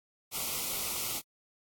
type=band-stop noise; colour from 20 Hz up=white; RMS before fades=-34 dBFS; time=0.31-1.22 s; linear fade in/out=50 ms; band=1400 to 2000 Hz; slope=96 dB/octave; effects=AAC 64 kbps